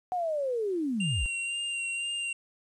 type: linear sweep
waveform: sine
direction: down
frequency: 744 to 40.99 Hz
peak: -27 dBFS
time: 0.12-1.26 s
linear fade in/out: 0 ms
type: tone with vibrato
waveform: square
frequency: 2775 Hz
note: F7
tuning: 12 cents flat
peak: -31 dBFS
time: 1-2.33 s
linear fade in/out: 5 ms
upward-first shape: sine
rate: 2 Hz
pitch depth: 21 cents each way
effects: resampled to 24000 Hz + 10-bit